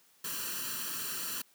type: noise with comb filter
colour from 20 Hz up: white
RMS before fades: -37 dBFS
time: 0.24-1.42 s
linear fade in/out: 5 ms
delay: 0.69 ms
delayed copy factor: +0.8
effects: white hiss -65 dBFS RMS until 1.54 s + high-pass 150 Hz 12 dB/octave